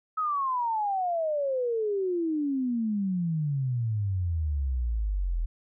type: exponential sweep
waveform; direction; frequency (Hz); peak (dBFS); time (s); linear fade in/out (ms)
sine; down; 1291 to 39.8; -25; 0.17-5.46; 10
effects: none